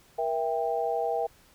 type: chord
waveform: sine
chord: E diminished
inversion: second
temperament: just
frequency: 474.7 / 659.3 / 791.1 Hz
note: Bb4 / E5 / G5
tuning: +31 / 0 / +16 cents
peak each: -30 dBFS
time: 0.18-1.27 s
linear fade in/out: 10 ms
effects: pink hiss -59 dBFS RMS until 1.54 s